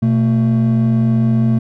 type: tone pair together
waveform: triangle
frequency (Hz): 123.47 / 223.7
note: B2 / A3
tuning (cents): 0 / +29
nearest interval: minor seventh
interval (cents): 1029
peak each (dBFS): -11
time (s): 0.02-1.59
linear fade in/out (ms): 10
effects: tanh soft clip ceiling -4 dBFS